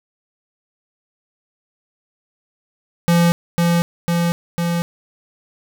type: tone with echo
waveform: square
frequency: 171.1 Hz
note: F3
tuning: 35 cents flat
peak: -12 dBFS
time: 3.08-3.32 s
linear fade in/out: 0 ms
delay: 500 ms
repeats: 3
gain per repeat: -2 dB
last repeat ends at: 4.82 s
effects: none